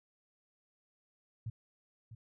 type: tone with echo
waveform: sine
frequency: 112.6 Hz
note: A2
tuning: 40 cents sharp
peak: -36 dBFS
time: 1.46-1.5 s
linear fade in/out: 5 ms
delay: 650 ms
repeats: 1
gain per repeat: -11 dB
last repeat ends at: 2.15 s
effects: none